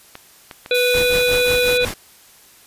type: clicks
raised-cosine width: 0.3 ms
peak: -17 dBFS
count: 3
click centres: 0.154 / 0.512 / 0.661 s
type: harmonic tone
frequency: 493.9 Hz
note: B4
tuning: in tune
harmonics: 1 / 3 / 5 / 7 / 8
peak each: -16 / -26 / -20 / -27 / -24 dBFS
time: 0.71-1.85 s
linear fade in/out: 2 ms
type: noise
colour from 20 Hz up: blue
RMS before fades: -27 dBFS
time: 0.74-1.78 s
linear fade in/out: 10 ms
type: noise with tremolo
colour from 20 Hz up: pink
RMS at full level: -24 dBFS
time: 0.94-1.94 s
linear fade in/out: 2 ms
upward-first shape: triangle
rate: 5.6 Hz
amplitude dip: 95%
effects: white hiss -48 dBFS RMS until 2.66 s + resampled to 32000 Hz

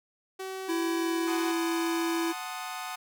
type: tone with pitch glide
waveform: sawtooth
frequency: 380 to 373.5 Hz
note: F#4 to F#4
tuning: +46 to +16 cents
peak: -31 dBFS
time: 0.39-1.52 s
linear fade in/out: 10 ms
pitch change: -30 cents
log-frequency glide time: 0.94-1.17 s
type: tone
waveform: square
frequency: 333.3 Hz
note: E4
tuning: 19 cents sharp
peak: -28 dBFS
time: 0.68-2.33 s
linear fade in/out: 20 ms
type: chord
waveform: sawtooth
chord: F# diminished seventh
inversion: none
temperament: equal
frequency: 740 / 880 / 1046.5 / 1244.5 Hz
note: F#5 / A5 / C6 / Eb6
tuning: 0 / 0 / 0 / 0 cents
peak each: -35 / -38 / -40 / -36 dBFS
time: 1.27-2.96 s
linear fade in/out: 10 ms
effects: none

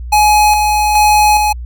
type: tone with tremolo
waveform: square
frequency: 842 Hz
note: G#5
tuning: 24 cents sharp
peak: -7 dBFS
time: 0.12-1.53 s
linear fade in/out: 10 ms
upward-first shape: square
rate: 1.2 Hz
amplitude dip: 35%
effects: added 60 Hz sine -22 dBFS peak until 1.65 s

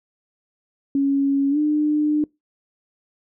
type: tone with pitch glide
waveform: sine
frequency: 277.2 to 300.5 Hz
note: C#4 to D4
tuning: 0 to +40 cents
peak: -16 dBFS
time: 0.95-2.24 s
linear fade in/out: 2 ms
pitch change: +140 cents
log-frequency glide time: 1.5-1.58 s
effects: noise-tail reverb RT60 0.2 s tail -25 dB re dry

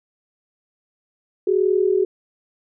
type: tone pair together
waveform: sine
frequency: 374.2 / 415.3 Hz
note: F#4 / G#4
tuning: +20 / 0 cents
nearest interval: major second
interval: 180 cents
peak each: -17 / -19 dBFS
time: 1.47-2.05 s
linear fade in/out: 5 ms
effects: none

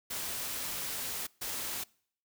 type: noise bursts at uneven times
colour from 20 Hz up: white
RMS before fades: -37 dBFS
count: 2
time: 0.1-1.27 / 1.41-1.84 s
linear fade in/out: 10 ms
effects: noise-tail reverb RT60 0.6 s tail -25 dB re dry

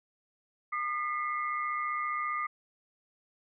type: tone cluster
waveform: sine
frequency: 1217 / 1994 / 2129 Hz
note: D#6 / B6 / C7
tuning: -39 / +16 / +30 cents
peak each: -31 / -39 / -39 dBFS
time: 0.72-2.47 s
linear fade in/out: 10 ms
effects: none

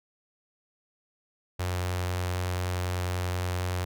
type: tone with notch filter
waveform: sawtooth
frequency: 90.4 Hz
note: F#2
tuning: 40 cents flat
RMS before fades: -30 dBFS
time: 1.59-3.85 s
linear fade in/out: 10 ms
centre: 220 Hz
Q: 0.79
effects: none

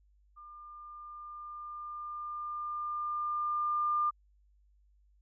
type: tone with level ramp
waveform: sine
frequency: 1200 Hz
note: D6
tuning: 37 cents sharp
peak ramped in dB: -48 to -26 dBFS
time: 0.36-4.11 s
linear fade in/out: 20 ms
effects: added 50 Hz sine -63 dBFS peak until 5.21 s

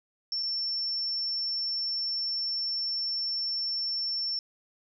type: tone with dropouts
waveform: sine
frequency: 5410 Hz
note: E8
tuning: 44 cents sharp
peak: -28 dBFS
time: 0.32-4.39 s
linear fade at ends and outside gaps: 1 ms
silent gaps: 0.427-0.431 s
effects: none

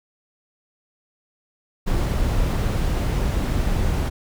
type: noise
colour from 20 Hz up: brown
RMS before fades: -21 dBFS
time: 1.86-4.1 s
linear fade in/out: 20 ms
effects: none

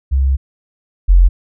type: tone pair in turn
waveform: sine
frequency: 67.1 / 44.31 Hz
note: C2 / F1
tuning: +44 / +26 cents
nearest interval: perfect fifth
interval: 718 cents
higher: first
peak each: -10 / -4 dBFS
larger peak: second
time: 0.11-0.37 / 1.08-1.29 s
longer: first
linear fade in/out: 20 ms
effects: none

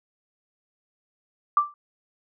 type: tone with exponential decay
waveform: sine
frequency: 1174.7 Hz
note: D6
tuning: in tune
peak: -12 dBFS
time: 1.57-1.74 s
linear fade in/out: 2 ms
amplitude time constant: 36 ms
effects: none

